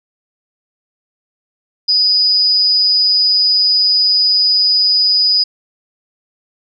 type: tone with amplitude modulation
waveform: sine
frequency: 4960 Hz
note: D#8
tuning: 6 cents flat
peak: -7 dBFS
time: 1.88-5.44 s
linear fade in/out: 10 ms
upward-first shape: sine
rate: 196 Hz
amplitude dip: 45%
effects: none